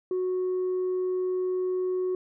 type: tone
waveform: sine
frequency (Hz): 368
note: F#4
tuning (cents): -9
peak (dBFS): -23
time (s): 0.11-2.15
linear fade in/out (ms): 2
effects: tanh soft clip ceiling -23 dBFS